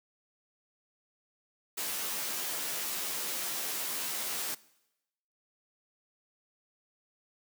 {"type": "noise with comb filter", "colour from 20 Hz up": "white", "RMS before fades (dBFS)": -35, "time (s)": [1.77, 4.55], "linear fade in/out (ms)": 10, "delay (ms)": 13, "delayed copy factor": 0.6, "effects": ["noise-tail reverb RT60 0.9 s tail -21 dB re dry", "high-pass 200 Hz 12 dB/octave"]}